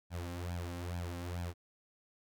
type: tone with flanger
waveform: sawtooth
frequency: 87.31 Hz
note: F2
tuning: in tune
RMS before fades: -40 dBFS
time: 0.1-1.54 s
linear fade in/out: 50 ms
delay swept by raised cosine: 1.2 to 3.8 ms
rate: 2.3 Hz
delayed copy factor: +0.85
effects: none